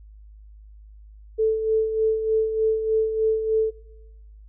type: tone with tremolo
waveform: sine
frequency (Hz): 440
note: A4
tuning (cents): 0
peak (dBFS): -16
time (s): 1.38-3.71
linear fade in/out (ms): 20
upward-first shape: sine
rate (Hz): 3.3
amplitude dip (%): 60
effects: noise-tail reverb RT60 0.9 s tail -20 dB re dry + added 52 Hz sine -43 dBFS peak until 4.48 s